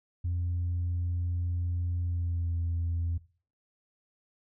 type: tone with pitch glide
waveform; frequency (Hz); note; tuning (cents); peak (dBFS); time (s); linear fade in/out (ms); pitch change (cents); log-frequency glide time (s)
sine; 87.31 to 84.63; F2 to E2; 0 to +46; -26; 0.24-3.18; 10; -54; 2.02-2.54
effects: noise-tail reverb RT60 0.4 s tail -19 dB re dry + tanh soft clip ceiling -25 dBFS